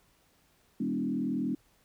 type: tone with frequency modulation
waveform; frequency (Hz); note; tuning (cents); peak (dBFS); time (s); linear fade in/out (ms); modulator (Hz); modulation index
sine; 246.9; B3; 0; -28; 0.8-1.55; 5; 40.4; 1.5
effects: pink hiss -67 dBFS RMS until 1.84 s